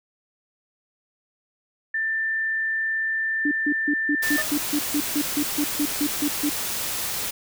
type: tone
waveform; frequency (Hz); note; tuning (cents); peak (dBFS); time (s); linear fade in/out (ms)
sine; 1781; A6; +21; -22; 1.94-4.42; 5
type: tone bursts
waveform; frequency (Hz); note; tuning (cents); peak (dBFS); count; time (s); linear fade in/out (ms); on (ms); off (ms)
sine; 293.7; D4; 0; -20; 15; 3.45-6.495; 5; 63; 150
type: noise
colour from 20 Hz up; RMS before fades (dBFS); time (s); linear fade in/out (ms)
white; -28; 4.22-7.31; 10
type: tone with exponential decay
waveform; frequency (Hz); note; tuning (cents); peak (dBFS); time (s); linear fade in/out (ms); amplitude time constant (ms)
25% pulse; 622; D#5; -1; -23; 4.38-4.61; 2; 48
effects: none